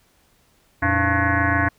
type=tone with frequency modulation; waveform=sine; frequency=891 Hz; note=A5; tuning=22 cents sharp; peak=-16 dBFS; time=0.82-1.69 s; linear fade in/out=10 ms; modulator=201 Hz; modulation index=5; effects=pink hiss -60 dBFS RMS until 1.78 s